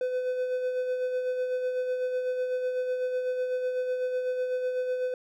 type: tone with tremolo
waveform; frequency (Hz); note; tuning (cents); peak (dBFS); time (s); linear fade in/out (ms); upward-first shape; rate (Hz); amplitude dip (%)
triangle; 505; B4; +39; -23; 0.01-5.14; 2; sine; 8; 40
effects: none

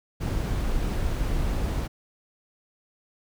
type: noise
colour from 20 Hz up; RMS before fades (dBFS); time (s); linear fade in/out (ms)
brown; -26; 0.2-1.88; 20
effects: none

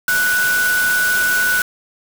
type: tone in noise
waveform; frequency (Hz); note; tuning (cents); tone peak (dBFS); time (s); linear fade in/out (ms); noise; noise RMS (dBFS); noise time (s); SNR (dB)
sine; 1480; F#6; 0; -14; 0.08-1.62; 2; white; -23; 0.08-1.62; +6
effects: none

